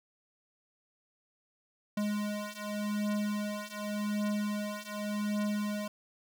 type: beating tone pair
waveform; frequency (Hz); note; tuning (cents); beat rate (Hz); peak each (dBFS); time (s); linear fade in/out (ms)
square; 207.7 / 208.57; G#3 / G#3; 0 / +8; 0.87; -36 / -35; 1.97-5.88; 5
effects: none